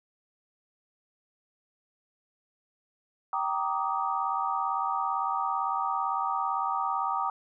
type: chord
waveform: sine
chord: Eb major seventh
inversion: first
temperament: just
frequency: 777.8 / 933.4 / 1166.7 / 1244.5 Hz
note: G5 / Bb5 / D6 / Eb6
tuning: -14 / +2 / -12 / 0 cents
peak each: -32 dBFS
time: 3.33-7.3 s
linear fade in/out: 2 ms
effects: none